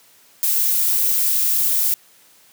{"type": "noise", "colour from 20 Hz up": "violet", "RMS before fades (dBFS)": -18, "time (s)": [0.43, 1.94], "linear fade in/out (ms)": 0, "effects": ["white hiss -52 dBFS RMS until 2.52 s", "high-pass 100 Hz 12 dB/octave"]}